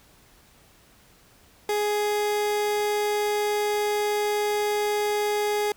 30% pulse tone, 416.5 Hz, G#4, 5 cents sharp, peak -20 dBFS, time 1.69-5.72 s, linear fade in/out 2 ms, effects pink hiss -56 dBFS RMS until 5.76 s

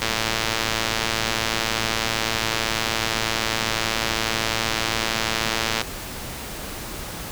click train, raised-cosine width 0.2 ms, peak -4 dBFS, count 650, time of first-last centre 0.02-5.815 s, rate 112 Hz, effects pink hiss -33 dBFS RMS until 7.31 s

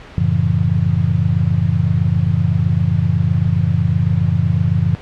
sine chord, F# minor seventh, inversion none, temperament just, 92.5 / 111 / 138.75 / 166.5 Hz, F#2 / A2 / C#3 / E3, 0 / +16 / +2 / +18 cents, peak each -18 dBFS, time 0.18-4.95 s, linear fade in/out 0 ms, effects pink hiss -37 dBFS RMS until 5.01 s + low-pass 3000 Hz 12 dB/octave

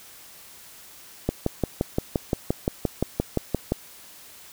click train, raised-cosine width 2 ms, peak -8 dBFS, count 15, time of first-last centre 1.29-3.721 s, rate 5.76 Hz, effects white hiss -47 dBFS RMS until 4.52 s

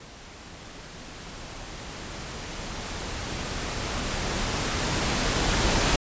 pink noise with level ramp, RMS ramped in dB -45 to -22 dBFS, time 0-5.96 s, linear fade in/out 5 ms, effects resampled to 16000 Hz

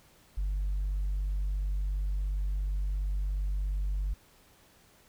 sine tone, 48.57 Hz, G1, 15 cents flat, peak -26 dBFS, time 0.37-4.14 s, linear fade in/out 10 ms, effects tanh soft clip ceiling -26 dBFS + pink hiss -61 dBFS RMS until 5.08 s

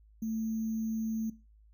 sine tone with sample-and-hold, 221.8 Hz, A3, 14 cents sharp, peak -31 dBFS, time 0.22-1.3 s, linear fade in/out 5 ms, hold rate 6300 Hz, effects noise-tail reverb RT60 0.3 s tail -18 dB re dry + added 53 Hz sine -57 dBFS peak until 1.73 s

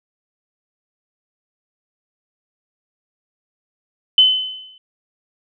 sine tone with exponential decay, 3037 Hz, F#7, 44 cents sharp, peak -5 dBFS, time 4.18-4.78 s, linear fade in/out 2 ms, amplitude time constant 130 ms, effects none

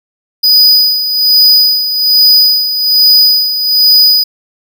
square tone with tremolo, 4963 Hz, D#8, 5 cents flat, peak -3 dBFS, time 0.43-4.24 s, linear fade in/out 10 ms, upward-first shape sine, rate 1.2 Hz, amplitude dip 65%, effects none

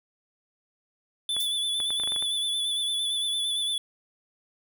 square tone with vibrato, 3470 Hz, A7, 25 cents flat, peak -26 dBFS, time 1.29-3.78 s, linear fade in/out 2 ms, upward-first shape sine, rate 8.8 Hz, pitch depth 36 cents each way
clicks, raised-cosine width 0.5 ms, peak -24 dBFS, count 9, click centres 1.366 / 1.802 / 1.905 / 1.999 / 2.036 / 2.075 / 2.121 / 2.162 / 2.225 s
violet noise with exponential decay, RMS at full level -30 dBFS, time 1.4-1.57 s, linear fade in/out 2 ms, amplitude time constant 36 ms
effects none

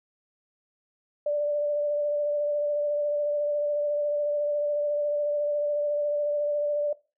sine tone with vibrato, 587.3 Hz, D5, in tune, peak -23 dBFS, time 1.26-6.93 s, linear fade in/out 5 ms, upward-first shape sine, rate 14 Hz, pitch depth 16 cents each way, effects noise-tail reverb RT60 0.3 s tail -20 dB re dry

